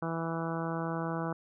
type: harmonic tone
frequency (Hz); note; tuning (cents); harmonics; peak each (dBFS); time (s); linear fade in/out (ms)
164.81; E3; 0; 1 / 2 / 3 / 4 / 5 / 6 / 7 / 8 / 9; -35 / -38 / -40 / -41 / -42 / -43 / -43 / -44 / -45; 0.02-1.33; 5
effects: none